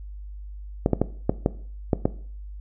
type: clicks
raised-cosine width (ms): 2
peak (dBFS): -5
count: 7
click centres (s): 0.861 / 0.933 / 1.016 / 1.295 / 1.461 / 1.932 / 2.055
effects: noise-tail reverb RT60 0.5 s tail -17 dB re dry + added 50 Hz sine -35 dBFS peak until 2.6 s